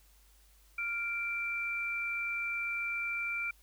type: tone pair together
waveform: sine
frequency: 1396.9 / 2349 Hz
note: F6 / D7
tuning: 0 / 0 cents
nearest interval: major sixth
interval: 900 cents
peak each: -39 / -33 dBFS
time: 0.78-3.51 s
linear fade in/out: 5 ms
effects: added 50 Hz sine -61 dBFS peak until 3.62 s + white hiss -66 dBFS RMS until 3.62 s